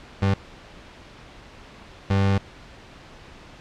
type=tone bursts at uneven times; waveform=30% pulse; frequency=98 Hz; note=G2; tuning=in tune; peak=-15 dBFS; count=2; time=0.22-0.34 / 2.1-2.38 s; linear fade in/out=5 ms; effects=pink hiss -45 dBFS RMS until 3.6 s + low-pass 4000 Hz 12 dB/octave